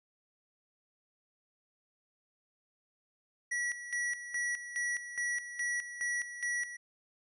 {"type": "tone with tremolo", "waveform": "square", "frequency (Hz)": 1935, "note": "B6", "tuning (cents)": -36, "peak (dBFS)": -32, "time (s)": [3.51, 6.77], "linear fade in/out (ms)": 10, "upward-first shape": "square", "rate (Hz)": 2.4, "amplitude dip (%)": 70, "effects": ["resampled to 24000 Hz"]}